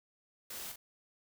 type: noise with echo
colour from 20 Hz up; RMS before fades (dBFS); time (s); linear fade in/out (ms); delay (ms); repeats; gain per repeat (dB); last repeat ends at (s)
white; -44; 0.5-0.72; 5; 40; 1; -6; 0.76
effects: none